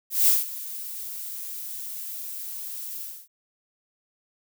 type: noise with ADSR envelope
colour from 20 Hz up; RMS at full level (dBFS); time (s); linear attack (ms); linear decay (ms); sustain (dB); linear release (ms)
violet; -17; 0.1-3.28; 180; 170; -18; 250
effects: none